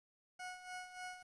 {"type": "tone with tremolo", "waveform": "20% pulse", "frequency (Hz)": 731, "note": "F#5", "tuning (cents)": -21, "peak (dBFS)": -39, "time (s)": [0.39, 1.23], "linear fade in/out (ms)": 10, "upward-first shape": "sine", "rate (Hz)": 3.4, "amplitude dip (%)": 70, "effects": ["resampled to 22050 Hz", "11-bit"]}